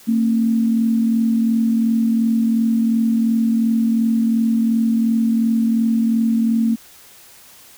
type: tone pair together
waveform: sine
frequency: 226.4 / 269.2 Hz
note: A3 / C4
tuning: +50 / +49 cents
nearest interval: minor third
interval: 299 cents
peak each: -14 / -24 dBFS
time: 0.07-6.76 s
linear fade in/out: 20 ms
effects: white hiss -45 dBFS RMS until 7.77 s